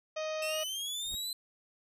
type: harmonic tone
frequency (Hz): 624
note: D#5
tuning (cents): +5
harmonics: 1 / 2 / 3 / 4 / 5 / 6 / 7 / 8 / 9 / 10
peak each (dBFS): -34 / -44 / -49 / -45 / -50 / -51 / -53 / -55 / -56 / -53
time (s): 0.16-0.64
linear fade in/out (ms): 10
type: linear sweep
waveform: sawtooth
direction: up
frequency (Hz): 2637 to 4075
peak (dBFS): -32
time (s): 0.42-1.33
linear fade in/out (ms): 2
type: noise with exponential growth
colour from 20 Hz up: brown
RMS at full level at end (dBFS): -43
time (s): 0.98-1.15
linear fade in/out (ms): 2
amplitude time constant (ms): 36
effects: resampled to 32000 Hz